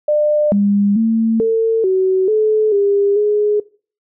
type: tone with pitch steps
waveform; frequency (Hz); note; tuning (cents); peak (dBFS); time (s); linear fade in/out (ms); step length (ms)
sine; 599 / 202.2 / 225.1 / 449.6 / 376.6 / 431.3 / 402.2 / 417.8; D5 / G#3 / A3 / A4 / F#4 / A4 / G4 / G#4; +34 / -46 / +40 / +37 / +31 / -35 / +44 / +10; -11; 0.08-3.6; 5; 440
effects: noise-tail reverb RT60 0.4 s tail -21 dB re dry

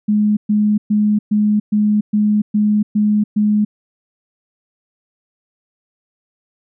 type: tone bursts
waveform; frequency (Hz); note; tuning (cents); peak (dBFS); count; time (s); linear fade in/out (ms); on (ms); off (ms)
sine; 210; G#3; +19; -11; 9; 0.08-3.65; 10; 290; 120
effects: none

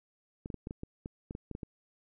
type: clicks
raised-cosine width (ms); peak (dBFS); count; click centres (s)
3; -26; 12; 0.459 / 0.502 / 0.543 / 0.671 / 0.709 / 0.834 / 1.059 / 1.309 / 1.351 / 1.513 / 1.551 / 1.632
effects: none

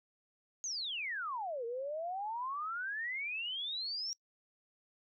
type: exponential two-way sweep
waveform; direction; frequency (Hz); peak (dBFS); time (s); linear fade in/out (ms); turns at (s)
sine; down then up; 6645 to 454.1 to 5680; -36; 0.64-4.13; 0; 1.65
effects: noise-tail reverb RT60 0.1 s tail -25 dB re dry

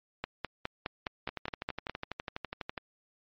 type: two click trains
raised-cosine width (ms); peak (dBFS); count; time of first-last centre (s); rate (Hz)
0.3; -16 / -19; 9 / 19; 0.24-1.896 / 1.29-2.778; 4.83 / 12.1
effects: low-pass 4000 Hz 12 dB/octave + MP3 32 kbps

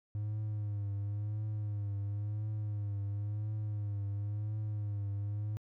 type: tone with vibrato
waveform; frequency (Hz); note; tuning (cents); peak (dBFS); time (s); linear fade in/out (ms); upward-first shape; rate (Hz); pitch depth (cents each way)
triangle; 103.83; G#2; 0; -31; 0.15-5.57; 0; triangle; 0.96; 60
effects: tanh soft clip ceiling -27 dBFS

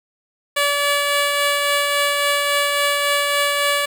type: tone with tremolo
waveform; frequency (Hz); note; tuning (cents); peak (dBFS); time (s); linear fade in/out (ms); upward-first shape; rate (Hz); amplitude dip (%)
10% pulse; 574; D5; -40; -7; 0.56-3.86; 10; triangle; 3.6; 30
effects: 7-bit

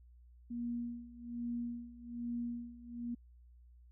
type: tone with tremolo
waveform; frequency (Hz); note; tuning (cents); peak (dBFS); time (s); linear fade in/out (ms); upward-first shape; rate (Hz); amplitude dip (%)
sine; 238; A#3; +36; -35; 0.5-3.15; 10; sine; 1.2; 85
effects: added 60 Hz sine -57 dBFS peak until 3.91 s

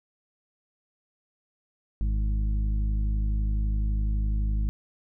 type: harmonic tone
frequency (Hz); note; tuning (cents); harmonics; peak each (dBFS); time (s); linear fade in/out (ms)
51.91; G#1; 0; 1 / 2 / 3 / 4 / 6; -23 / -35 / -41 / -39 / -48; 2.01-4.69; 0
effects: none

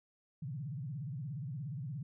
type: tone with vibrato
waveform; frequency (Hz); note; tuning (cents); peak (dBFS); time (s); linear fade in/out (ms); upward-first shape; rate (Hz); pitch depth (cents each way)
sine; 138.59; C#3; 0; -38; 0.42-2.03; 5; sine; 17; 280
effects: none

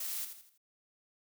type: noise with echo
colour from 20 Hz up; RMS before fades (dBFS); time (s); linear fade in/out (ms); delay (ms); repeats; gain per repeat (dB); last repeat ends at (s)
blue; -38; 0-0.25; 5; 82; 4; -8; 0.578
effects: none

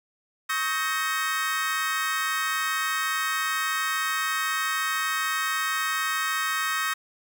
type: chord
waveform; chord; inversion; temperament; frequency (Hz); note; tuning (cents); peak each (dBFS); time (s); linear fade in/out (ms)
35% pulse; Eb dominant seventh; third; equal with one note detuned; 1108.7 / 1275.1 / 1568 / 1864.7; Db6 / Eb6 / G6 / Bb6; 0 / +42 / 0 / 0; -31 / -28 / -31 / -27; 0.49-6.94; 10
effects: none

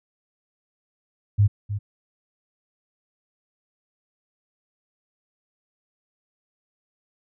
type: tone with echo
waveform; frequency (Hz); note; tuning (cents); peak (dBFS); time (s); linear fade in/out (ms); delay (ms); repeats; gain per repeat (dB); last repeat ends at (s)
sine; 102.5; G#2; -22; -13; 1.38-1.48; 20; 310; 1; -11; 1.79
effects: none

